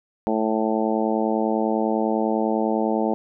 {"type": "harmonic tone", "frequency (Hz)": 110, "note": "A2", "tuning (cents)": 0, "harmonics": [2, 3, 4, 5, 6, 7, 8], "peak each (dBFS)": [-24, -26, -27, -28, -29, -29, -30], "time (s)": [0.27, 3.14], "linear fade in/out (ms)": 0, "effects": []}